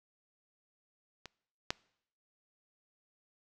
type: clicks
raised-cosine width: 0.2 ms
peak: -27 / -13 dBFS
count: 2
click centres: 1.257 / 1.705 s
effects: noise-tail reverb RT60 0.7 s tail -24 dB re dry